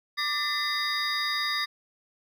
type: tone cluster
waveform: triangle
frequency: 1175 / 1783 / 2028 / 3740 / 4850 Hz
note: D6 / A6 / B6 / A#7 / D#8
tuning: +1 / +22 / +45 / +5 / -45 cents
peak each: -31 dBFS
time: 0.17-1.66 s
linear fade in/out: 20 ms
effects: none